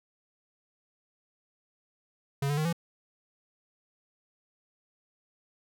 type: tone with pitch steps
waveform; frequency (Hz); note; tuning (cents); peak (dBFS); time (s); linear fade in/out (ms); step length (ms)
square; 139.6 / 145.3 / 154.6 / 168.8; C#3 / D3 / D#3 / E3; +13 / -18 / -11 / +41; -27; 2.42-2.728; 5; 77
effects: none